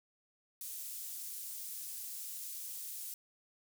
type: high-pass noise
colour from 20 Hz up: pink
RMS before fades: -44 dBFS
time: 0.61-3.14 s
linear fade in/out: 2 ms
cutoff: 9300 Hz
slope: 12 dB/octave
effects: none